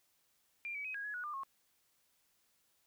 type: tone with pitch steps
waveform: sine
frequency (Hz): 2385 / 2280 / 2529 / 1642 / 1686 / 1463 / 1199 / 1086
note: D7 / C#7 / D#7 / G#6 / G#6 / F#6 / D6 / C#6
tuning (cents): +26 / +48 / +28 / -20 / +26 / -20 / +36 / -36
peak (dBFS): -39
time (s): 0.65-1.434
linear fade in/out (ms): 0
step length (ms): 98
effects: white hiss -75 dBFS RMS until 2.86 s